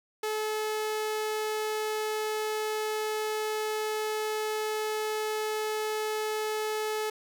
sawtooth tone, 430.6 Hz, A4, 37 cents flat, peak -25 dBFS, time 0.23-7.1 s, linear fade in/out 5 ms, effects none

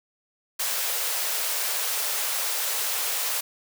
white high-pass noise, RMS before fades -27 dBFS, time 0.59-3.41 s, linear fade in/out 10 ms, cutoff 430 Hz, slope 48 dB/octave, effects none

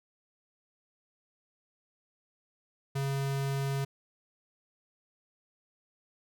square tone, 137.6 Hz, C#3, 12 cents flat, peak -30 dBFS, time 2.95-3.85 s, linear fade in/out 10 ms, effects none

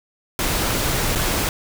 pink noise with dropouts, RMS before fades -21 dBFS, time 0.39-1.49 s, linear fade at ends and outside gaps 1 ms, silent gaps 1.152-1.157 s, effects none

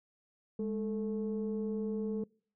sine tone pair together, 207.7 / 441.1 Hz, G#3 / A4, 0 / +4 cents, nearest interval octave + minor second, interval 1304 cents, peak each -33 / -35 dBFS, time 0.59-2.24 s, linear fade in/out 5 ms, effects noise-tail reverb RT60 0.5 s tail -26 dB re dry + tanh soft clip ceiling -27 dBFS

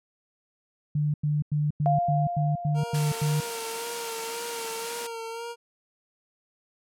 sine tone bursts, 148.8 Hz, D3, 23 cents sharp, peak -22 dBFS, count 9, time 0.95-3.404 s, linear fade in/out 5 ms, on 190 ms, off 93 ms
sine tone with exponential decay, 698.5 Hz, F5, in tune, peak -20 dBFS, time 1.86-4.26 s, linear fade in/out 0 ms, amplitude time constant 520 ms
25% pulse tone with vibrato, 461.8 Hz, A#4, 16 cents flat, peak -30 dBFS, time 2.74-5.56 s, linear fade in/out 50 ms, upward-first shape sine, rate 1.9 Hz, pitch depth 33 cents each way
white high-pass noise, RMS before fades -35 dBFS, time 2.94-5.07 s, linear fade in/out 5 ms, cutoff 160 Hz, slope 96 dB/octave
effects low-pass 11000 Hz 12 dB/octave

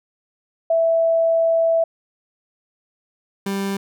sine / 30% pulse tone pair in turn, 659.3 / 196.75 Hz, E5 / G3, 0 / +7 cents, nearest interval octave + major sixth, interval 2093 cents, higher first, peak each -14 / -19 dBFS, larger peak first, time 0.7-1.84 / 3.46-3.77 s, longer first, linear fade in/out 5 ms, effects none

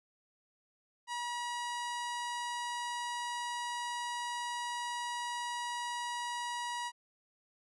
sawtooth tone, 962 Hz, B5, 46 cents flat, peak -32 dBFS, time 1.07-6.92 s, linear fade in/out 50 ms, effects resampled to 24000 Hz

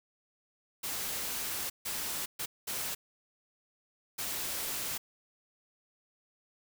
white noise bursts at uneven times, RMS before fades -36 dBFS, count 5, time 0.83-1.7 / 1.85-2.26 / 2.39-2.46 / 2.67-2.95 / 4.18-4.98 s, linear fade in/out 10 ms, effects none

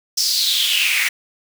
pink noise with high-pass filter sweep, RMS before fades -18 dBFS, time 0.17-1.09 s, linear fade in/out 10 ms, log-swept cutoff 5400 to 2000 Hz, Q 6, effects none

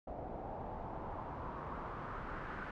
pink noise with low-pass filter sweep, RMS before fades -44 dBFS, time 0.07-2.71 s, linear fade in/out 5 ms, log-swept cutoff 670 to 1500 Hz, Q 2.9, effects none

